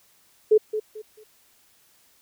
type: tone with echo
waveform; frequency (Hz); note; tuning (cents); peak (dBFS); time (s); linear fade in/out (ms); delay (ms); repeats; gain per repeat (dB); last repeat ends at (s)
sine; 430; A4; -40; -12; 0.51-0.58; 10; 220; 3; -11; 1.24
effects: white hiss -60 dBFS RMS until 2.21 s